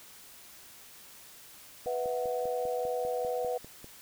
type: click train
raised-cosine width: 2 ms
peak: -33 dBFS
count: 11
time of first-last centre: 1.86-3.844 s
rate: 5.04 Hz
type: chord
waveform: sine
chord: B suspended fourth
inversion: none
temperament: just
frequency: 493.9 / 658.5 / 740.8 Hz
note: B4 / E5 / F#5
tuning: 0 / -2 / +2 cents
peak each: -31 / -37 / -36 dBFS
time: 1.86-3.58 s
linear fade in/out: 10 ms
effects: white hiss -52 dBFS RMS until 4.01 s